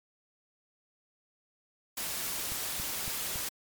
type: noise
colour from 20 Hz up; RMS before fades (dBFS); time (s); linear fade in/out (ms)
white; -35; 1.97-3.49; 5
type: click train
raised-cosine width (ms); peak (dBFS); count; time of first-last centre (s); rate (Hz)
5; -29; 4; 2.52-3.358; 3.58
effects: MP3 96 kbps